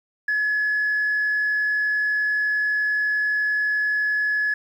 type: tone with frequency modulation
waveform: sine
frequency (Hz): 1700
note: G#6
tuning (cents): +40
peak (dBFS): -18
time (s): 0.28-4.54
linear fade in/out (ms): 5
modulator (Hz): 48.4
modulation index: 0.29
effects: tanh soft clip ceiling -16 dBFS + 9-bit